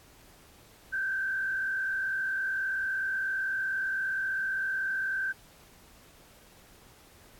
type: tone with frequency modulation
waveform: sine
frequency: 1558 Hz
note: G6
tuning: 11 cents flat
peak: -28 dBFS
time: 0.92-5.33 s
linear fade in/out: 20 ms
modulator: 44.4 Hz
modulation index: 0.91
effects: pink hiss -57 dBFS RMS until 7.39 s + AAC 64 kbps